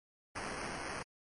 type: noise with sample-and-hold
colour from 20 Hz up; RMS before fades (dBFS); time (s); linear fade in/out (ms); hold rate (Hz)
white; -41; 0.35-1.03; 10; 3675
effects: MP3 48 kbps